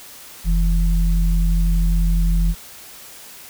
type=tone pair together; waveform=sine; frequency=44.06 / 166.2 Hz; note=F1 / E3; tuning=+16 / +15 cents; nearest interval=octave + major seventh; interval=2299 cents; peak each=-14 / -22 dBFS; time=0.44-2.55 s; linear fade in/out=50 ms; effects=white hiss -40 dBFS RMS until 3.49 s